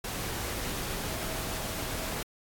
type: tone in noise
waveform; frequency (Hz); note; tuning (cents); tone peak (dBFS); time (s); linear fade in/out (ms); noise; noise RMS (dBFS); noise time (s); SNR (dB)
sine; 642; E5; -46; -45; 1.07-2.13; 5; pink; -35; 0.04-2.23; -13
effects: AAC 64 kbps